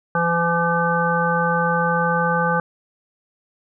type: harmonic tone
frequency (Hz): 169.6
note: E3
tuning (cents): +50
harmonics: 1 / 3 / 5 / 7 / 9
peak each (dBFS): -23 / -23 / -23 / -23 / -23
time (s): 0.15-2.6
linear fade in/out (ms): 2
effects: none